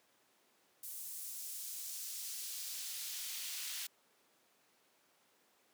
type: noise with high-pass filter sweep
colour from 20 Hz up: pink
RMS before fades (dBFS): -44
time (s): 0.83-3.87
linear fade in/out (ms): 5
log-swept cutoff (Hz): 9500 to 2900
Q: 0.83
effects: pink hiss -71 dBFS RMS until 5.73 s + high-pass 300 Hz 12 dB/octave